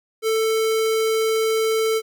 square tone with notch filter, 443 Hz, A4, 12 cents sharp, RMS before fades -20 dBFS, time 0.22-2.02 s, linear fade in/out 50 ms, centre 990 Hz, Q 1.9, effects none

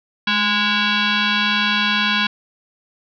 sine tone with frequency modulation, 830.6 Hz, G#5, in tune, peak -15 dBFS, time 0.27-2.27 s, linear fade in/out 5 ms, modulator 620 Hz, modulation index 5.2, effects none

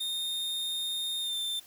45% pulse tone with pitch glide, 3666 to 3572 Hz, A#7 to A7, -30 to +25 cents, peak -30 dBFS, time 0-1.6 s, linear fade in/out 10 ms, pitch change -45 cents, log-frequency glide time 1.21-1.36 s, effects white hiss -55 dBFS RMS until 1.66 s

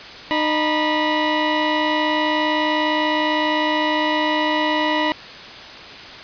20% pulse tone pair together, 305.9 / 977.4 Hz, D#4 / B5, -29 / -18 cents, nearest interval octave + minor sixth, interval 2011 cents, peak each -15 dBFS, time 0.31-5.12 s, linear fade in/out 0 ms, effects white hiss -36 dBFS RMS until 6.23 s + resampled to 11025 Hz

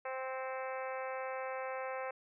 harmonic tone with a mistuned harmonic, 261.6 Hz, C4, in tune, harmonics 2 / 3 / 4 / 5 / 6 / 7 / 8 / 9 / 10, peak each -40 / -44 / -46 / -48 / -50 / -51 / -52 / -53 / -54 dBFS, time 0.05-2.11 s, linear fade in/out 5 ms, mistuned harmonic 9, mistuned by -43 cents, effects none

